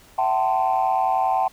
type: tone cluster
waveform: sine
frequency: 672 / 762 / 883 / 1040 Hz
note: E5 / G5 / A5 / C6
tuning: +33 / -49 / +6 / -11 cents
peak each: -27 / -19 / -23 / -27 dBFS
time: 0.18-1.48 s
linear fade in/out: 5 ms
effects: tanh soft clip ceiling -11 dBFS + pink hiss -51 dBFS RMS until 1.52 s